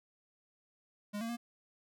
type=tone with pitch steps; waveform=square; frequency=206.3 / 228.9 / 236.2 Hz; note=G#3 / A#3 / A#3; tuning=-11 / -31 / +23 cents; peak=-37 dBFS; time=1.13-1.37 s; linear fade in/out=20 ms; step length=80 ms; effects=none